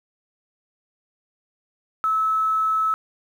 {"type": "tone with quantisation", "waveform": "sine", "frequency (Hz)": 1300, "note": "E6", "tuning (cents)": -24, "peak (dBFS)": -18, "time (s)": [2.04, 2.94], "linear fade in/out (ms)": 0, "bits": 8, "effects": []}